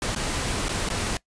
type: noise with dropouts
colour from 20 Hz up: pink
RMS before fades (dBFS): -27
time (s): 0.02-1.17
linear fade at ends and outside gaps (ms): 1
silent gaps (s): 0.149-0.161 / 0.684-0.692 / 0.889-0.901
effects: noise-tail reverb RT60 0.1 s tail -20 dB re dry + resampled to 22050 Hz